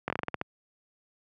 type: slowing click train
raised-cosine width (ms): 0.5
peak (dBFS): -14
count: 9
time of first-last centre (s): 0.08-0.414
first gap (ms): 21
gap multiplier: 1.19
effects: high-pass 100 Hz 12 dB/octave